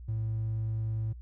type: tone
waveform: triangle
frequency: 110.3 Hz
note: A2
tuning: 5 cents sharp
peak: -26 dBFS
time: 0.08-1.13 s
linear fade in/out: 10 ms
effects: tanh soft clip ceiling -25 dBFS + added 60 Hz sine -42 dBFS peak until 1.21 s